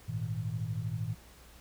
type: chord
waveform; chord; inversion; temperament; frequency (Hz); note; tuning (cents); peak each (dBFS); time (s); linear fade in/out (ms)
sine; Ab suspended second; none; equal with one note detuned; 103.83 / 116.54 / 159.48; Ab2 / Bb2 / Eb3; 0 / 0 / +43; -37 / -35 / -38; 0.08-1.15; 10
effects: added 60 Hz sine -56 dBFS peak until 1.6 s + pink hiss -57 dBFS RMS until 1.6 s